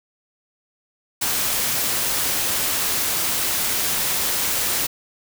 white noise, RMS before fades -22 dBFS, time 1.21-4.87 s, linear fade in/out 10 ms, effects none

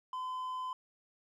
sine tone with hard clipping, 1020 Hz, C6, 44 cents flat, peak -37 dBFS, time 0.13-0.73 s, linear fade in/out 2 ms, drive 3 dB, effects none

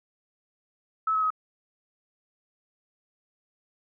sine tone with pitch steps, 1300 / 1283.6 / 1267.4 Hz, E6 / E6 / D#6, -24 / -46 / +32 cents, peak -22 dBFS, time 1.07-1.304 s, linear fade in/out 5 ms, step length 78 ms, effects none

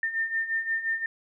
sine beating tone pair, 1804 / 1809.7 Hz, A6 / A6, +43 / +48 cents, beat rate 5.7 Hz, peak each -32 / -27 dBFS, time 0.03-1.06 s, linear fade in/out 2 ms, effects none

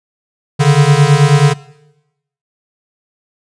square beating tone pair, 140 / 149.3 Hz, C#3 / D3, +18 / +29 cents, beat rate 9.3 Hz, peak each -10 dBFS, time 0.59-1.54 s, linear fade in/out 20 ms, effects noise-tail reverb RT60 0.9 s tail -20 dB re dry + resampled to 22050 Hz

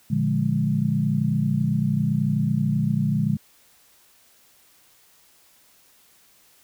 sine chord, Bb dominant seventh, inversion none, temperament equal, 116.54 / 146.83 / 174.61 / 207.7 Hz, Bb2 / D3 / F3 / Ab3, 0 / 0 / 0 / 0 cents, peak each -27 / -23 / -27 / -24 dBFS, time 0.1-3.37 s, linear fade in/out 10 ms, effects white hiss -57 dBFS RMS until 6.63 s

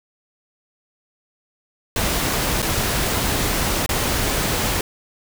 pink noise with dropouts, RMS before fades -21 dBFS, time 1.96-4.81 s, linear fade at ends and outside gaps 2 ms, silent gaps 2.62-2.626 / 3.862-3.891 s, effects none

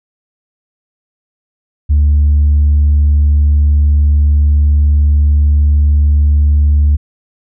sine tone, 73.42 Hz, D2, in tune, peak -4 dBFS, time 1.89-6.97 s, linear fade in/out 20 ms, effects tanh soft clip ceiling -4 dBFS

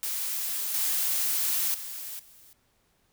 blue noise with level steps, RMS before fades -31 / -27 / -38 / -54 dBFS, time 0.03-2.53 s, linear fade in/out 0 ms, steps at 0.74 / 1.74 / 2.19 s, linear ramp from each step 5 ms, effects pink hiss -69 dBFS RMS until 3.12 s

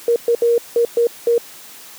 sine tone bursts at uneven times, 470.5 Hz, A#4, 16 cents sharp, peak -11 dBFS, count 6, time 0.08-0.16 / 0.28-0.35 / 0.42-0.58 / 0.76-0.85 / 0.97-1.07 / 1.27-1.38 s, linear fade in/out 2 ms, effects white hiss -39 dBFS RMS until 1.98 s + high-pass 150 Hz 12 dB/octave

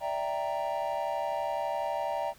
triangle chord, E half-diminished seventh, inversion third, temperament equal, 587.3 / 659.3 / 784 / 932.3 Hz, D5 / E5 / G5 / Bb5, 0 / 0 / 0 / 0 cents, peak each -33 dBFS, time 0-2.34 s, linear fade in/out 50 ms, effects pink hiss -57 dBFS RMS until 2.38 s

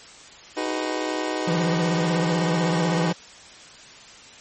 25% pulse chord, G# minor seventh, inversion second, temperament just, 311.5 / 373.8 / 415.3 / 498.4 Hz, D#4 / F#4 / G#4 / B4, +2 / +18 / 0 / +16 cents, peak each -24 / -27 / -30 / -27 dBFS, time 0.56-3.13 s, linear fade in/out 20 ms
square tone with vibrato, 169.3 Hz, E3, 46 cents sharp, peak -22 dBFS, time 1.47-3.13 s, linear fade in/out 10 ms, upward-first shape triangle, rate 16 Hz, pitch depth 110 cents each way
effects white hiss -45 dBFS RMS until 4.4 s + MP3 32 kbps

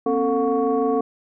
sine tone cluster, 243.3 / 269.6 / 446.5 / 719 / 1116 Hz, B3 / C#4 / A4 / F#5 / C#6, -26 / -48 / +25 / -50 / +11 cents, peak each -27 / -23 / -20 / -25 / -29 dBFS, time 0.06-1.01 s, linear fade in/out 5 ms, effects tanh soft clip ceiling -8 dBFS

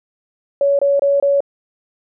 sine tone bursts, 562 Hz, C#5, 24 cents sharp, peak -11 dBFS, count 4, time 0.61-1.405 s, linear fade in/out 2 ms, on 180 ms, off 25 ms, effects none

